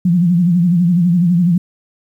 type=tone with vibrato; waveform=sine; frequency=174.61 Hz; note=F3; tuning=in tune; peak=-9 dBFS; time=0.05-1.58 s; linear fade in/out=5 ms; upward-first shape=sine; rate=12 Hz; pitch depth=90 cents each way; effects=8-bit